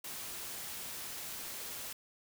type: noise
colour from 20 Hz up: white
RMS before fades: -43 dBFS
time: 0.04-1.93 s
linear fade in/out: 5 ms
effects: none